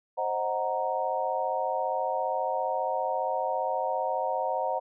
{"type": "chord", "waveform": "sine", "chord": "C half-diminished seventh", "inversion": "none", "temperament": "equal with one note detuned", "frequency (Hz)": [527.5, 622.3, 740, 932.3], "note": ["C5", "Eb5", "Gb5", "Bb5"], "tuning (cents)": [14, 0, 0, 0], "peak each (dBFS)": [-32, -33, -31, -31], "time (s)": [0.17, 4.8], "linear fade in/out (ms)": 20, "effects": []}